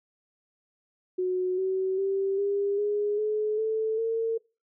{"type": "tone with pitch steps", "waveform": "sine", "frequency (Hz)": [367.1, 378.3, 389.8, 401.7, 414, 426.6, 439.6, 453], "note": ["F#4", "F#4", "G4", "G4", "G#4", "G#4", "A4", "A#4"], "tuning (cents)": [-14, 38, -10, 42, -5, 46, -2, -50], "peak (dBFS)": -24, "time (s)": [1.18, 4.38], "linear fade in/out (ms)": 10, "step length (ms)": 400, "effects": ["noise-tail reverb RT60 0.3 s tail -23 dB re dry"]}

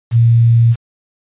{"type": "tone with quantisation", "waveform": "sine", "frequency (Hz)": 116.54, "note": "A#2", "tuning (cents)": 0, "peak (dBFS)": -6, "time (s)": [0.11, 0.76], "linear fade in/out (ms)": 50, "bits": 6, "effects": ["resampled to 8000 Hz"]}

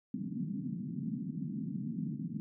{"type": "band-pass noise", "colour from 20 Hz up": "pink", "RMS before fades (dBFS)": -38, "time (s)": [0.14, 2.4], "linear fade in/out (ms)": 0, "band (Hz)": [150, 260], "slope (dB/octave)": 48, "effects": []}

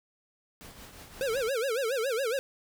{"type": "noise with tremolo", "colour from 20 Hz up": "pink", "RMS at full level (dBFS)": -46, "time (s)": [0.61, 1.49], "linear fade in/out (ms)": 0, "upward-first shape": "triangle", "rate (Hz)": 5.7, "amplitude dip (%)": 55}
{"type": "tone with vibrato", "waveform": "square", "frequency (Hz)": 493.9, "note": "B4", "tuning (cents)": 0, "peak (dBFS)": -28, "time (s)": [1.21, 2.39], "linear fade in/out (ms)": 0, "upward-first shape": "sine", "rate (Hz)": 7.2, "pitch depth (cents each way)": 220}
{"effects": []}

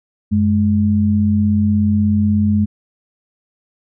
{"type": "tone pair together", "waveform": "sine", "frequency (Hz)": [93.6, 210.1], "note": ["F#2", "G#3"], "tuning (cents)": [20, 20], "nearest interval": "octave + major second", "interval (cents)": 1400, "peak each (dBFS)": [-16, -13], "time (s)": [0.31, 2.66], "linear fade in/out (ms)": 20, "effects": []}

